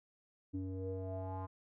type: tone with low-pass filter sweep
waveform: square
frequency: 94.1 Hz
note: F#2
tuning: 30 cents sharp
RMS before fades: -41 dBFS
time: 0.53-1.47 s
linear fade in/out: 20 ms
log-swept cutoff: 300 to 1000 Hz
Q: 6.2
effects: none